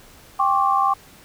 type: tone cluster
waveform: sine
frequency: 789 / 1077 / 1158 Hz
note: G5 / C6 / D6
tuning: +11 / +50 / -25 cents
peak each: -20 dBFS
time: 0.39-0.94 s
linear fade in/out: 10 ms
effects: pink hiss -48 dBFS RMS until 1.24 s